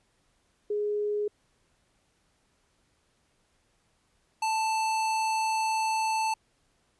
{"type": "tone pair in turn", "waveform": ["sine", "square"], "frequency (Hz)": [416.2, 881.9], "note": ["G#4", "A5"], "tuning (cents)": [4, 4], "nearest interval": "octave + minor second", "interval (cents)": 1300, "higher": "second", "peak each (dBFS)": -26, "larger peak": "neither", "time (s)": [[0.7, 1.28], [4.42, 6.34]], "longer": "second", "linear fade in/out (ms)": 5, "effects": ["pink hiss -70 dBFS RMS until 6.99 s", "resampled to 24000 Hz"]}